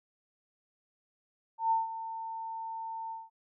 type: tone with ADSR envelope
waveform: sine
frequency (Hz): 900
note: A5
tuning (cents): +39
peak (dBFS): -23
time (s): 1.58-3.3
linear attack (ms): 130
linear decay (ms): 160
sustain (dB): -13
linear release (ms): 190
effects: none